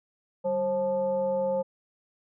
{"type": "tone with frequency modulation", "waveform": "sine", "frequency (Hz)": 534, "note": "C5", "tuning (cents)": 35, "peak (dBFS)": -24, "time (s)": [0.44, 1.63], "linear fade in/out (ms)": 20, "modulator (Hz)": 341, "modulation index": 0.54, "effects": []}